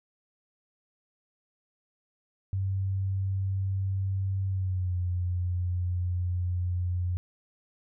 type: tone with pitch glide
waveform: sine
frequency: 96.3 to 89.33 Hz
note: G2 to F2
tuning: -30 to +40 cents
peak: -26 dBFS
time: 2.53-7.17 s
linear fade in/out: 0 ms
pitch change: -130 cents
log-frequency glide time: 4.46-4.98 s
effects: none